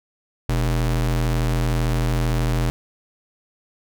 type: ring-modulated tone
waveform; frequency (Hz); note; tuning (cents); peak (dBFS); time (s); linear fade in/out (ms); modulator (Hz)
square; 85.6; F2; -34; -16; 0.49-2.7; 0; 39
effects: none